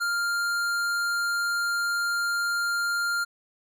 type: tone with tanh clipping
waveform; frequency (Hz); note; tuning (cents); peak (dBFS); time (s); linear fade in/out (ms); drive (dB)
sine; 1399; F6; +3; -26; 0-3.25; 20; 17
effects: none